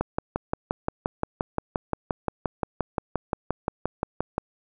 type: click train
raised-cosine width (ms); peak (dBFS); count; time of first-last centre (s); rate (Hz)
1; -10; 26; 0.01-4.381; 5.72
effects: none